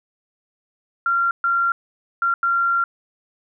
sine tone bursts at uneven times, 1379 Hz, F6, 22 cents flat, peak -16 dBFS, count 4, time 1.06-1.31 / 1.44-1.72 / 2.22-2.34 / 2.43-2.84 s, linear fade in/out 2 ms, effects none

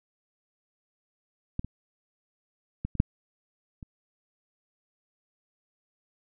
clicks, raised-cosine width 5 ms, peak -16 / -24 / -18 / -24 / -6 / -29 dBFS, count 6, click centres 1.594 / 1.646 / 2.85 / 2.953 / 3.001 / 3.828 s, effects none

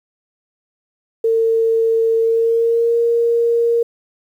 sine tone with pitch glide, 452.6 to 467.2 Hz, A4 to A#4, +49 to +4 cents, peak -12 dBFS, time 1.24-3.83 s, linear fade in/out 5 ms, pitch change +55 cents, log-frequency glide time 2.18-2.97 s, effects 8-bit

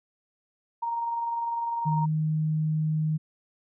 sine tone with tremolo, 932.3 Hz, A#5, in tune, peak -25 dBFS, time 0.82-2.06 s, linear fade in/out 10 ms, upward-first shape sine, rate 20 Hz, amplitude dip 35%
sine tone, 155.56 Hz, D#3, in tune, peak -23 dBFS, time 1.85-3.18 s, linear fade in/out 20 ms
effects none

